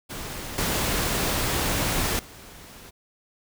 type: noise with level steps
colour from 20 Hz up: pink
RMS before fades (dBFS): -35 / -25 / -45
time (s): 0.09-2.91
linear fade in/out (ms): 20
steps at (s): 0.58 / 2.19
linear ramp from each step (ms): 2
effects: none